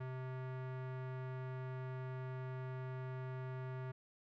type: tone with low-pass filter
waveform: square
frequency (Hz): 129.3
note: C3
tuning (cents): -20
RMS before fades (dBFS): -44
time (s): 0-3.92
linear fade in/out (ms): 10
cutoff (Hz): 1700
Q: 1.2
effects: none